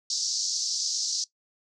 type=band-pass noise; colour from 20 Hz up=pink; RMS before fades=-29 dBFS; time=0.1-1.24 s; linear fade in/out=2 ms; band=4600 to 6500 Hz; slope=48 dB/octave; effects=noise-tail reverb RT60 0.1 s tail -18 dB re dry